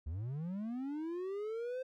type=linear sweep; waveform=triangle; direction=up; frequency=68.8 to 523.3 Hz; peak=-35 dBFS; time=0.06-1.83 s; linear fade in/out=10 ms; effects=none